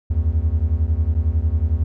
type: beating tone pair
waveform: triangle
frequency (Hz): 73.42 / 84.42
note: D2 / E2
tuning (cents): 0 / +42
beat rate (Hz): 11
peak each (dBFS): -17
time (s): 0.1-1.84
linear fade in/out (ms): 10
effects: none